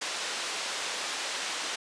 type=band-pass noise; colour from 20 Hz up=white; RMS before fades=-34 dBFS; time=0.01-1.76 s; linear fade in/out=10 ms; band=410 to 5300 Hz; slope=12 dB/octave; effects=resampled to 22050 Hz